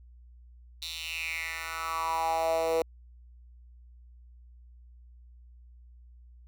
10% pulse tone with high-pass filter sweep, 163.3 Hz, E3, 16 cents flat, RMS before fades -31 dBFS, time 0.82-2.82 s, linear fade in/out 2 ms, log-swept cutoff 3800 to 470 Hz, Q 5.3, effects added 60 Hz sine -50 dBFS peak until 6.47 s

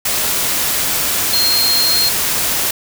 sine tone in noise, 4214 Hz, C8, 12 cents sharp, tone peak -13 dBFS, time 1.33-2.09 s, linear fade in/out 5 ms, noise white, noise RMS -17 dBFS, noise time 0.05-2.71 s, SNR +1 dB, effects none

